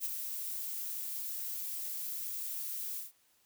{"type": "noise with ADSR envelope", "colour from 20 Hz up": "violet", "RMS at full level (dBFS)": -33, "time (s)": [0, 3.12], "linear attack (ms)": 52, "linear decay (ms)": 17, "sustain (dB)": -6, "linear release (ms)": 150, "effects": ["white hiss -70 dBFS RMS until 3.45 s"]}